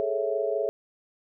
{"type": "chord", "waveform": "sine", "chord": "A major seventh", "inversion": "third", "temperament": "equal", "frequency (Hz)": [415.3, 440, 554.4, 659.3], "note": ["G#4", "A4", "C#5", "E5"], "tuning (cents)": [0, 0, 0, 0], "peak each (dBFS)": -30, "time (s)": [0, 0.69], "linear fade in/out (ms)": 0, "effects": []}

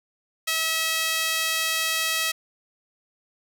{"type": "tone with high-pass filter", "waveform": "sawtooth", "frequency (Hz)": 645, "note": "E5", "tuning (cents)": -38, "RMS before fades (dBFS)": -25, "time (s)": [0.47, 2.32], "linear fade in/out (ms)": 10, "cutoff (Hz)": 2300, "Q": 1, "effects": []}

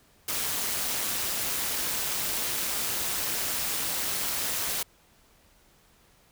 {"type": "noise with amplitude modulation", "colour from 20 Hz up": "white", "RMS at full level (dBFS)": -27, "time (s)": [0.28, 4.83], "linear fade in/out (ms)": 5, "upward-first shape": "sine", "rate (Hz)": 210, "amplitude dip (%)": 60, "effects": ["pink hiss -61 dBFS RMS until 6.31 s"]}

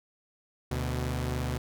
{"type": "tone pair together", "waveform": "sawtooth", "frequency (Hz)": [74.21, 124.8], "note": ["D2", "B2"], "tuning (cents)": [19, 19], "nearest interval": "major sixth", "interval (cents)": 900, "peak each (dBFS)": -28, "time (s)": [0.71, 1.58], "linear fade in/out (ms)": 5, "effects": []}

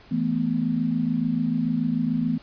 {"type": "chord", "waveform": "sine", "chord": "E suspended fourth", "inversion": "none", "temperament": "equal", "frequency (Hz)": [164.81, 220, 246.9], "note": ["E3", "A3", "B3"], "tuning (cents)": [0, 0, 0], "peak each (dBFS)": [-27, -26, -24], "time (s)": [0.11, 2.38], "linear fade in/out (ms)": 10, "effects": ["pink hiss -51 dBFS RMS until 2.42 s", "resampled to 11025 Hz"]}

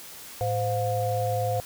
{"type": "tone cluster", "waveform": "sine", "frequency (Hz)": [108.3, 515, 711], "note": ["A2", "C5", "F5"], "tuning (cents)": [-27, -28, 31], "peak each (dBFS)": -28, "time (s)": [0.41, 1.6], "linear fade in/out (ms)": 0, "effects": ["white hiss -43 dBFS RMS until 1.65 s"]}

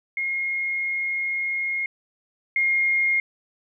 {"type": "tone pair in turn", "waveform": "sine", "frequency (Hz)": [2147, 2136], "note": ["C7", "C7"], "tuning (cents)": [44, 35], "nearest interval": "unison", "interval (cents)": 9, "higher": "first", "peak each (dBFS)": [-23, -18], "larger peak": "second", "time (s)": [[0.17, 1.86], [2.56, 3.2]], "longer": "first", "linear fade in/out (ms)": 2, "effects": []}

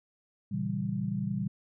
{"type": "chord", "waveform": "sine", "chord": "A# diminished seventh", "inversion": "none", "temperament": "equal with one note detuned", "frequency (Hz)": [117.69, 138.59, 164.81, 196], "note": ["A#2", "C#3", "E3", "G3"], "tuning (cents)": [17, 0, 0, 0], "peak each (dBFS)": [-36, -37, -36, -32], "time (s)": [0.51, 1.48], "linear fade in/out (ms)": 10, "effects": []}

